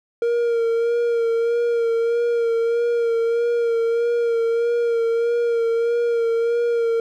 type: tone with vibrato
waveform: triangle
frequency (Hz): 466.2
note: A#4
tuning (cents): 0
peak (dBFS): -15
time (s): 0.22-7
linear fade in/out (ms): 2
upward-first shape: sine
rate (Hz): 1.6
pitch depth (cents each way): 27
effects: none